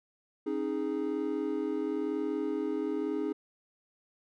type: chord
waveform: triangle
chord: C# suspended second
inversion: none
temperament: equal with one note detuned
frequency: 270.1 / 311.1 / 415.3 Hz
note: C#4 / D#4 / G#4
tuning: -45 / 0 / 0 cents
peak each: -34 / -31 / -32 dBFS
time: 0.46-3.33 s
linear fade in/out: 10 ms
effects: none